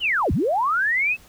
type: linear two-way sweep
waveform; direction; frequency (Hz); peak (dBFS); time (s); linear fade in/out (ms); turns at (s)
sine; down then up; 3134 to 53 to 2650; -18; 0-1.17; 50; 0.32
effects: pink hiss -51 dBFS RMS until 1.28 s